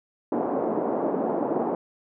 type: band-pass noise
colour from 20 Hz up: pink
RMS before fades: -26 dBFS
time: 0.32-1.75 s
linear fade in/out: 2 ms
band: 240 to 840 Hz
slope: 24 dB/octave
effects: none